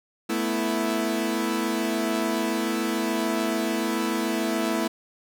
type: chord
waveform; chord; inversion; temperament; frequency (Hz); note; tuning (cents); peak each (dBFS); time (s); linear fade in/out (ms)
sawtooth; A suspended second; none; equal; 220 / 246.9 / 329.6; A3 / B3 / E4; 0 / 0 / 0; -24 / -26 / -23; 0.29-4.88; 10
effects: none